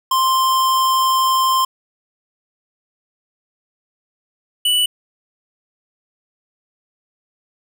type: tone pair in turn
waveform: square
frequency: 1048 / 2964 Hz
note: C6 / F#7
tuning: +2 / +2 cents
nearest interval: octave + tritone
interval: 1800 cents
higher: second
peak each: -14 dBFS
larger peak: neither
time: 0.11-1.65 / 4.65-4.86 s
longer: first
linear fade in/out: 5 ms
effects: none